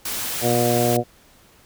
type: noise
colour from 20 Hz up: white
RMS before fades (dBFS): -27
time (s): 0.05-0.97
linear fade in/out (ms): 5
type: harmonic tone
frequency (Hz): 120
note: B2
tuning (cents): -49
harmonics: 1 / 2 / 3 / 4 / 5 / 6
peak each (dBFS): -24 / -24 / -24 / -24 / -24 / -24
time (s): 0.41-1.04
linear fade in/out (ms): 50
effects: pink hiss -53 dBFS RMS until 1.65 s

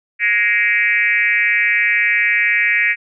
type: tone with frequency modulation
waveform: sine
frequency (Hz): 2093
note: C7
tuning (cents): 0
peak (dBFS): -12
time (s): 0.19-2.96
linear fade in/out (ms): 50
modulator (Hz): 214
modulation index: 1.7
effects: none

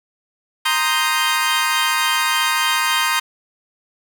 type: chord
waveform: 20% pulse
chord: C minor seventh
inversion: third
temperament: equal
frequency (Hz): 932.3 / 1046.5 / 1244.5 / 1568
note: Bb5 / C6 / Eb6 / G6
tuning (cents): 0 / 0 / 0 / 0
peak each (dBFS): -17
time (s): 0.65-3.2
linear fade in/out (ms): 10
effects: none

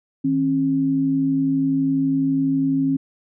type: tone pair together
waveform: sine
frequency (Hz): 158.71 / 270.8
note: D#3 / C#4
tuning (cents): +35 / -40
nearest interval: major sixth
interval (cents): 925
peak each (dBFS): -26 / -17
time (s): 0.24-2.97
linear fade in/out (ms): 10
effects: none

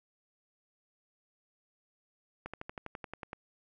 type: slowing click train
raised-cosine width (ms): 0.5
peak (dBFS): -25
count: 11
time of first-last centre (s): 2.46-3.331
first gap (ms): 76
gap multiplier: 1.03
effects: none

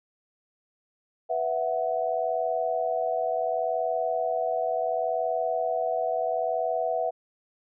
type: chord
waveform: sine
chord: B suspended fourth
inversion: none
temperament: equal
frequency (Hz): 493.9 / 659.3 / 740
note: B4 / E5 / F#5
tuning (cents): 0 / 0 / 0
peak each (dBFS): -31 / -27 / -29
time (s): 1.29-7.11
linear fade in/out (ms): 20
effects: none

